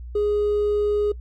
triangle tone with hard clipping, 415.3 Hz, G#4, in tune, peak -18 dBFS, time 0.15-1.12 s, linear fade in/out 5 ms, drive 2 dB, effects noise-tail reverb RT60 0.1 s tail -22 dB re dry + added 60 Hz sine -33 dBFS peak until 1.2 s

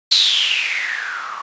violet noise with low-pass filter sweep, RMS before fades -19 dBFS, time 0.11-1.42 s, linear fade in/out 10 ms, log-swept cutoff 4200 to 1100 Hz, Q 8.9, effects resampled to 16000 Hz

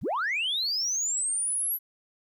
sine linear sweep, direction up, 37.69 to 11840 Hz, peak -24 dBFS, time 0.01-1.79 s, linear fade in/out 50 ms, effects tanh soft clip ceiling -23 dBFS + 11-bit

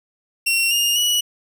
sawtooth tone with pitch steps, 2732 / 2830 / 2931 Hz, F7 / F7 / F#7, -39 / +22 / -17 cents, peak -13 dBFS, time 0.46-1.21 s, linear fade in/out 10 ms, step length 250 ms, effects none

